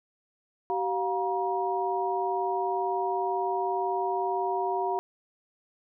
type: tone cluster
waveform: sine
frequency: 383.4 / 709 / 951 Hz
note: G4 / F5 / A#5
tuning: -38 / +26 / +34 cents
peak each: -30 dBFS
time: 0.7-4.99 s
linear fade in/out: 0 ms
effects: none